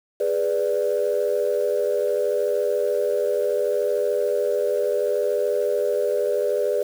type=chord; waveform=sine; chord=G# diminished; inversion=none; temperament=equal with one note detuned; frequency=413.2 / 493.9 / 587.3 Hz; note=G#4 / B4 / D5; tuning=-9 / 0 / 0 cents; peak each=-23 dBFS; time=0.2-6.83 s; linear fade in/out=5 ms; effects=tanh soft clip ceiling -12 dBFS + 7-bit